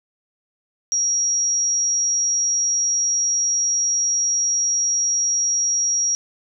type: tone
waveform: sine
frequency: 5670 Hz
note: F8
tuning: 25 cents sharp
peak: -17 dBFS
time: 0.92-6.15 s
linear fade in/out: 0 ms
effects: none